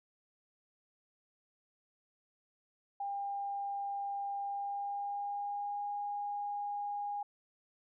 sine tone with pitch glide, 801 to 817.8 Hz, G5 to G#5, +37 to -27 cents, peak -35 dBFS, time 3-7.23 s, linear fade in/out 5 ms, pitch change +36 cents, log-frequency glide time 4.41-5.85 s, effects none

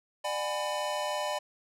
square chord, G# half-diminished seventh, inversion second, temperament just, 598 / 747.5 / 830.6 / 996.7 Hz, D5 / F#5 / G#5 / B5, +31 / +17 / 0 / +16 cents, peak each -34 / -40 / -38 / -37 dBFS, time 0.24-1.39 s, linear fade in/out 10 ms, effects low-pass 11000 Hz 12 dB/octave

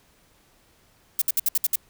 violet noise bursts, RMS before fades -21 dBFS, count 7, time 1.19-1.757 s, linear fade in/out 2 ms, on 27 ms, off 63 ms, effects pink hiss -60 dBFS RMS until 1.89 s

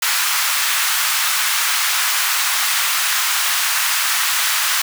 pink high-pass noise, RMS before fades -18 dBFS, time 0.02-4.82 s, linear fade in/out 5 ms, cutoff 1100 Hz, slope 24 dB/octave, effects none

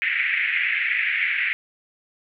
white band-pass noise, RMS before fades -23 dBFS, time 0.02-1.53 s, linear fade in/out 0 ms, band 1800 to 2400 Hz, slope 48 dB/octave, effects none

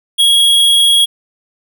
square tone with amplitude modulation, 3305 Hz, G#7, 9 cents flat, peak -6 dBFS, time 0.18-1.06 s, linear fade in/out 20 ms, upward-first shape sine, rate 180 Hz, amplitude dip 30%, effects none

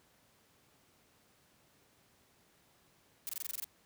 blue noise bursts, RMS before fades -39 dBFS, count 9, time 3.27-3.643 s, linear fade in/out 0 ms, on 21 ms, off 23 ms, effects pink hiss -68 dBFS RMS until 3.85 s + high-pass 80 Hz 12 dB/octave

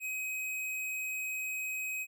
square tone, 2529 Hz, D#7, 28 cents sharp, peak -35 dBFS, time 0-2.07 s, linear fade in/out 50 ms, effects none

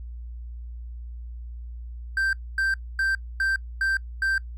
triangle tone bursts, 1567 Hz, G6, 1 cent flat, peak -19 dBFS, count 6, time 2.17-4.38 s, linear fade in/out 2 ms, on 160 ms, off 250 ms, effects noise-tail reverb RT60 0.1 s tail -25 dB re dry + added 59 Hz sine -34 dBFS peak until 4.57 s

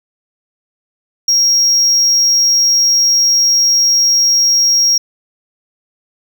triangle tone, 5600 Hz, F8, 4 cents sharp, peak -7 dBFS, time 1.28-4.98 s, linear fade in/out 5 ms, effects none

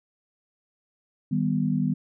sine chord, Eb augmented, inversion none, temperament equal, 155.56 / 196 / 246.9 Hz, Eb3 / G3 / B3, 0 / 0 / 0 cents, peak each -26 dBFS, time 1.31-1.94 s, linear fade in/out 10 ms, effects none

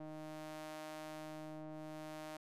sawtooth ring-modulated tone, 154.9 Hz, D#3, 7 cents flat, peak -39 dBFS, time 0-2.37 s, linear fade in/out 5 ms, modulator 465 Hz, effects resampled to 32000 Hz

